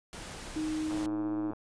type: noise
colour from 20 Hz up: pink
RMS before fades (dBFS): -43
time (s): 0.13-1.06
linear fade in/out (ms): 0
type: tone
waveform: sine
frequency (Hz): 311.1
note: D#4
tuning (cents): 0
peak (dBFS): -30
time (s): 0.56-1.51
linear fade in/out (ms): 5
type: click train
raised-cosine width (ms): 1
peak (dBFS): -28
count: 69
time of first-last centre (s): 0.91-1.534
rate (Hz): 109
effects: resampled to 22050 Hz